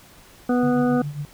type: harmonic tone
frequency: 246.7 Hz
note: B3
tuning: 2 cents flat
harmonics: 1 / 2 / 3 / 5 / 6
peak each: -18 / -24 / -28 / -32 / -34 dBFS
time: 0.49-1.02 s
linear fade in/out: 5 ms
type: tone with tremolo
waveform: sine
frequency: 145.7 Hz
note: D3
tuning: 13 cents flat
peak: -24 dBFS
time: 0.63-1.25 s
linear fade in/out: 0 ms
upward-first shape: triangle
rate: 7.4 Hz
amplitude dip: 80%
effects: pink hiss -49 dBFS RMS until 1.33 s